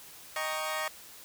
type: chord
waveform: 20% pulse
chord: Eb dominant seventh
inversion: none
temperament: equal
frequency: 622.3 / 784 / 932.3 / 1108.7 Hz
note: Eb5 / G5 / Bb5 / Db6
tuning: 0 / 0 / 0 / 0 cents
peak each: -30 / -35 / -34 / -32 dBFS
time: 0.36-0.88 s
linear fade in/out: 2 ms
effects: white hiss -50 dBFS RMS until 1.24 s